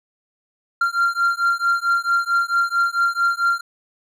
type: beating tone pair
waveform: triangle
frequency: 1382 / 1386.5 Hz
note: F6 / F6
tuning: -19 / -13 cents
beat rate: 4.5 Hz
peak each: -18 dBFS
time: 0.81-3.61 s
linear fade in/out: 5 ms
effects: none